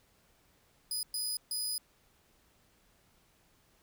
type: tone bursts at uneven times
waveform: 20% pulse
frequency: 4978 Hz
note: D#8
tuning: in tune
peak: -27 dBFS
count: 3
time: 0.91-1.03 / 1.14-1.37 / 1.51-1.78 s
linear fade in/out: 2 ms
effects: pink hiss -68 dBFS RMS until 3.82 s